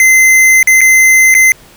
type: tone with dropouts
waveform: square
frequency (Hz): 2064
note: C7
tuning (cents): -24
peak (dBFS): -4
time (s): 0-1.52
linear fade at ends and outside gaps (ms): 1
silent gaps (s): 0.629-0.673 / 0.808-0.814 / 1.342-1.349
effects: pink hiss -40 dBFS RMS until 1.76 s